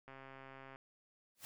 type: click train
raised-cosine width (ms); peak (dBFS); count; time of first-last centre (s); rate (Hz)
0.5; -38; 92; 0.08-0.759; 134
type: noise with exponential growth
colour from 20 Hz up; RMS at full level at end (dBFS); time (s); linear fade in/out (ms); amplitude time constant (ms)
white; -46; 1.35-1.45; 0; 21
effects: none